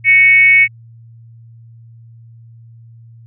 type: tone with frequency modulation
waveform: sine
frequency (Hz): 2219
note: C#7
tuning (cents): +1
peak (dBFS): -5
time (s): 0.04-0.68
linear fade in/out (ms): 50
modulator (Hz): 352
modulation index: 0.45
effects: added 115 Hz sine -37 dBFS peak until 3.26 s